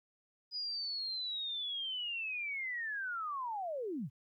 sine linear sweep, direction down, 4977 to 102 Hz, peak -36 dBFS, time 0.51-4.1 s, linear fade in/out 50 ms, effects 13-bit

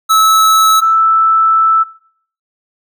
square / sine tone pair in turn, 1302 / 1318.7 Hz, E6 / E6, -22 / 0 cents, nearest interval unison, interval 22 cents, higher second, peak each -7 dBFS, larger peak neither, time 0.09-0.81 / 0.81-1.84 s, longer second, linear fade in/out 20 ms, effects noise-tail reverb RT60 0.6 s tail -21 dB re dry

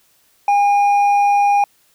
sine tone with hard clipping, 812 Hz, G#5, 39 cents flat, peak -12 dBFS, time 0.48-1.64 s, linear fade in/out 2 ms, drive 4 dB, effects white hiss -57 dBFS RMS until 1.94 s

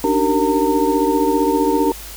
sine tone cluster, 287.4 / 302.6 / 385.4 / 463 / 911 Hz, D4 / D#4 / G4 / A#4 / A#5, -37 / -48 / -29 / -12 / -40 cents, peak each -20 dBFS, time 0.04-1.92 s, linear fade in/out 2 ms, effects added 50 Hz sine -36 dBFS peak until 2.16 s + white hiss -35 dBFS RMS until 2.16 s

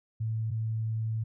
sine tone pair in turn, 111.1 / 111.1 Hz, A2 / A2, +17 / +17 cents, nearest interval unison, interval 0 cents, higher neither, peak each -28 dBFS, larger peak neither, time 0.2-0.51 / 0.51-1.24 s, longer second, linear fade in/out 10 ms, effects none

